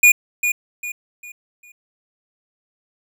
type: tone with echo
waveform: square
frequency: 2442 Hz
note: D#7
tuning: 33 cents flat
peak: -8 dBFS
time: 0.03-0.12 s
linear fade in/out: 5 ms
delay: 400 ms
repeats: 4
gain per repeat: -9 dB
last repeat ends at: 1.72 s
effects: none